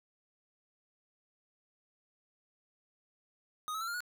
square tone with pitch steps, 1244.5 / 1294.4 / 1346.2 / 1400.1 / 1456.2 Hz, D#6 / E6 / E6 / F6 / F#6, 0 / -32 / +36 / +4 / -28 cents, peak -36 dBFS, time 3.68-4.005 s, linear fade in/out 0 ms, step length 65 ms, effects none

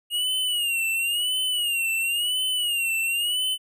square tone with vibrato, 2851 Hz, F7, 35 cents sharp, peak -23 dBFS, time 0.1-3.58 s, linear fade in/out 50 ms, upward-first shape sine, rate 0.96 Hz, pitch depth 110 cents each way, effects none

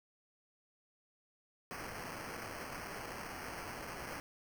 blue noise with sample-and-hold, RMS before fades -45 dBFS, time 1.71-4.2 s, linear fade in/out 0 ms, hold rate 3675 Hz, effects none

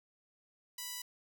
sawtooth tone with high-pass filter, 987 Hz, B5, 1 cent flat, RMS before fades -43 dBFS, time 0.78-1.02 s, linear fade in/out 5 ms, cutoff 3800 Hz, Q 0.53, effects 11-bit

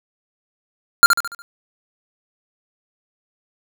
square tone with echo, 1396.9 Hz, F6, in tune, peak -4 dBFS, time 1.03-1.06 s, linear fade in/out 0 ms, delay 72 ms, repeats 5, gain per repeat -7 dB, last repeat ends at 1.42 s, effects none

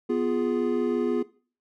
triangle chord, F diminished, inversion second, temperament equal, 246.9 / 349.2 / 415.3 Hz, Cb4 / F4 / Ab4, 0 / 0 / 0 cents, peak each -25 dBFS, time 0.09-1.23 s, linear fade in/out 10 ms, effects noise-tail reverb RT60 0.4 s tail -18 dB re dry

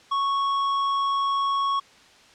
sine tone with tanh clipping, 1107 Hz, C#6, 3 cents flat, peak -23 dBFS, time 0.11-1.8 s, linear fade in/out 10 ms, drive 11 dB, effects white hiss -52 dBFS RMS until 2.34 s + low-pass 5000 Hz 12 dB/octave

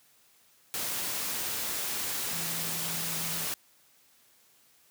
sine tone in noise, 165.9 Hz, E3, 11 cents sharp, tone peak -42 dBFS, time 2.33-3.45 s, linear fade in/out 0 ms, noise white, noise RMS -33 dBFS, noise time 0.74-3.54 s, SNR -12 dB, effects white hiss -63 dBFS RMS until 4.9 s + high-pass 80 Hz 12 dB/octave

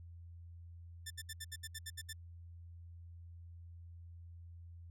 10% pulse tone bursts, 1773 Hz, A6, 13 cents sharp, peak -34 dBFS, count 10, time 1.06-2.131 s, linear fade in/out 10 ms, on 45 ms, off 69 ms, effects added 85 Hz sine -50 dBFS peak until 4.9 s

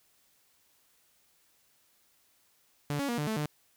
sawtooth tone with pitch steps, 145.5 / 280.5 / 238 / 148.5 / 219 / 149.4 Hz, D3 / C#4 / A#3 / D3 / A3 / D3, -16 / +21 / +36 / +20 / -8 / +30 cents, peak -26 dBFS, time 2.9-3.458 s, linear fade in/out 0 ms, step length 93 ms, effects white hiss -68 dBFS RMS until 3.76 s

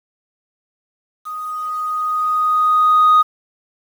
sine tone with level ramp, 1244.5 Hz, D#6, in tune, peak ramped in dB -25 to -5 dBFS, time 1.25-3.23 s, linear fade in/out 20 ms, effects tanh soft clip ceiling -6 dBFS + 7-bit

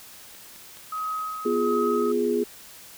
click train, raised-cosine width 0.2 ms, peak -30 dBFS, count 5, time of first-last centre 0.35-1.192 s, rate 4.75 Hz
sine tone with tremolo, 1267 Hz, D#6, 31 cents sharp, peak -26 dBFS, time 0.92-2.12 s, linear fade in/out 5 ms, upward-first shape sine, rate 1.4 Hz, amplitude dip 50%
sine chord, F diminished, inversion second, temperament equal, 246.9 / 349.2 / 415.3 Hz, Cb4 / F4 / Ab4, 0 / 0 / 0 cents, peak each -27 / -27 / -23 dBFS, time 1.45-2.44 s, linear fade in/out 10 ms
effects white hiss -46 dBFS RMS until 2.97 s

